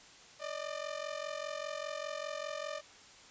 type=ring-modulated tone; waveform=sawtooth; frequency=600 Hz; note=D5; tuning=37 cents sharp; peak=-31 dBFS; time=0.39-2.82 s; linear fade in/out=50 ms; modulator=22.5 Hz; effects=white hiss -56 dBFS RMS until 3.3 s + resampled to 16000 Hz